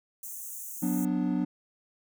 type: high-pass noise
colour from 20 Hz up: white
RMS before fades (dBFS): -40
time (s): 0.23-1.05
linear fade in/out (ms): 2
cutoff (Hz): 6100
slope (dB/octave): 96
type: chord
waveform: triangle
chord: B minor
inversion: second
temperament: equal with one note detuned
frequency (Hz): 183.4 / 246.9 / 293.7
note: F#3 / B3 / D4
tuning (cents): -15 / 0 / 0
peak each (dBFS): -28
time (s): 0.82-1.45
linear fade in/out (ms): 10
effects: none